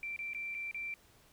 sine tone with dropouts, 2349 Hz, D7, in tune, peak -37 dBFS, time 0.03-0.94 s, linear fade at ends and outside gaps 1 ms, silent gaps 0.163-0.19 / 0.334-0.347 / 0.544-0.548 / 0.712-0.745 s, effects pink hiss -64 dBFS RMS until 1.32 s

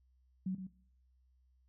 sine tone with echo, 186.6 Hz, F#3, 15 cents sharp, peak -33 dBFS, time 0.46-0.55 s, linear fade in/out 5 ms, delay 120 ms, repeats 1, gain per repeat -9 dB, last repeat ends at 0.67 s, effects noise-tail reverb RT60 0.6 s tail -18 dB re dry + added 63 Hz sine -67 dBFS peak until 1.68 s

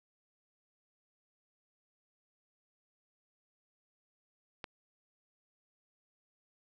click, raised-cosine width 0.3 ms, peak -24 dBFS, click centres 4.642 s, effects none

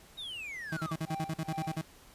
triangle exponential sweep, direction down, 3842 to 1100 Hz, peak -37 dBFS, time 0.17-0.95 s, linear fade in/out 20 ms
35% pulse tone bursts, 160 Hz, D#3, 49 cents sharp, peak -30 dBFS, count 12, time 0.72-1.814 s, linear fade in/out 5 ms, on 49 ms, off 46 ms
triangle tone with tremolo, 786 Hz, G5, 4 cents sharp, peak -34 dBFS, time 1.06-1.79 s, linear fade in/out 50 ms, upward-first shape sine, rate 2.3 Hz, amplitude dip 95%
click train, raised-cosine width 0.2 ms, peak -39 dBFS, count 9, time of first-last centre 1.13-1.82 s, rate 11.6 Hz
effects pink hiss -57 dBFS RMS until 2.14 s + resampled to 32000 Hz

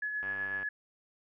sine tone with tremolo, 1699 Hz, G#6, 39 cents sharp, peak -31 dBFS, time 0.02-0.69 s, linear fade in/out 5 ms, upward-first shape sine, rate 8 Hz, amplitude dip 35%
click train, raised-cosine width 0.5 ms, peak -30 dBFS, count 40, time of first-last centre 0.23-0.63 s, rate 97.6 Hz
effects none

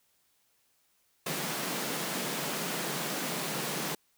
pink high-pass noise, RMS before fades -34 dBFS, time 1.26-3.95 s, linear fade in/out 5 ms, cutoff 140 Hz, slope 96 dB/octave, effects white hiss -71 dBFS RMS until 4.17 s

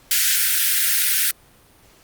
white high-pass noise, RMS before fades -18 dBFS, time 0.11-1.31 s, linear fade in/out 2 ms, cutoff 1400 Hz, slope 96 dB/octave, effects pink hiss -52 dBFS RMS until 2.03 s + Opus 48 kbps

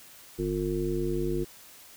harmonic tone, 50.3 Hz, G1, 45 cents sharp, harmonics 1 / 3 / 5 / 7 / 9, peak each -34 / -34 / -36 / -29 / -36 dBFS, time 0.38-1.45 s, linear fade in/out 20 ms, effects white hiss -51 dBFS RMS until 1.96 s

